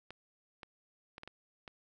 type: clicks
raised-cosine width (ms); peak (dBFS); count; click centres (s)
0.3; -30; 6; 0.106 / 0.632 / 1.181 / 1.234 / 1.276 / 1.678
effects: none